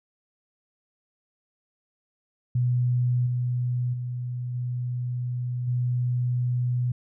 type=tone with level steps; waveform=sine; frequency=123.47 Hz; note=B2; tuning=in tune; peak=-20 / -23 / -28 / -26 / -22 dBFS; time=2.55-6.92 s; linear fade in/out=5 ms; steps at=3.26 / 3.93 / 4.54 / 5.67 s; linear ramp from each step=10 ms; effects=none